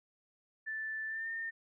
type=tone with pitch glide; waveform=sine; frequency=1760 to 1816.8 Hz; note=A6 to A#6; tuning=0 to -45 cents; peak=-36 dBFS; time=0.66-1.51 s; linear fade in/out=20 ms; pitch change=+55 cents; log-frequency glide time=1.07-1.29 s; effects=none